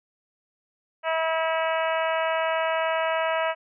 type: harmonic tone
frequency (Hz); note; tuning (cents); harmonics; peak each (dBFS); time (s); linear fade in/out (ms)
323.4; E4; -33; 2 / 3 / 4 / 5 / 6 / 7 / 8 / 9; -25 / -29 / -31 / -33 / -35 / -36 / -37 / -38; 1.03-3.55; 50
effects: none